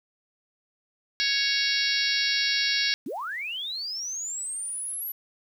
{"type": "harmonic tone", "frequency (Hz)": 555, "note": "C#5", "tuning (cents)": 2, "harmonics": [3, 4, 5, 6, 7, 8, 9, 10], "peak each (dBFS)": [-31, -30, -34, -34, -30, -29, -32, -30], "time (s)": [1.2, 2.94], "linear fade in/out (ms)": 0}
{"type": "linear sweep", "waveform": "sine", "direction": "up", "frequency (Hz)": [201.1, 11880], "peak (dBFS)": -30, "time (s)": [3.06, 5.12], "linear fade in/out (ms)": 5}
{"effects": ["9-bit"]}